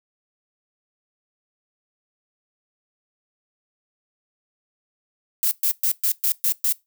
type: noise bursts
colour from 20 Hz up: violet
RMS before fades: -20 dBFS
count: 7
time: 5.43-6.724 s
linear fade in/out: 0 ms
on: 82 ms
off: 120 ms
effects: noise-tail reverb RT60 0.2 s tail -21 dB re dry